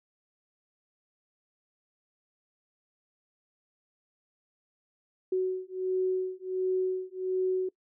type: beating tone pair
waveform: sine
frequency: 371.6 / 373 Hz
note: F#4 / F#4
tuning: +7 / +14 cents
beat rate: 1.4 Hz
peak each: -30 dBFS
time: 5.32-7.69 s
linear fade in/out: 5 ms
effects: noise-tail reverb RT60 0.1 s tail -23 dB re dry